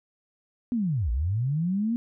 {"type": "linear two-way sweep", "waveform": "sine", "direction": "down then up", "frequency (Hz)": [252, 53.7, 240.3], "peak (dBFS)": -23, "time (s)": [0.72, 1.96], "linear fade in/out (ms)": 0, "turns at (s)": 1.11, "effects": []}